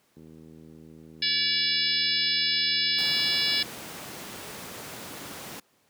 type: click train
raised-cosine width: 3 ms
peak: -34 dBFS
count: 278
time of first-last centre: 0.17-3.659 s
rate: 79.4 Hz
type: harmonic tone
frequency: 573 Hz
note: D5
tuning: 43 cents flat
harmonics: 3 / 4 / 5 / 6 / 7 / 8 / 9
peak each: -34 / -32 / -32 / -30 / -29 / -33 / -28 dBFS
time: 1.22-3.63 s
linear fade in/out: 5 ms
type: noise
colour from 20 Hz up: pink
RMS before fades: -39 dBFS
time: 2.98-5.6 s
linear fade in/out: 5 ms
effects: pink hiss -66 dBFS RMS until 5.89 s + high-pass 150 Hz 12 dB/octave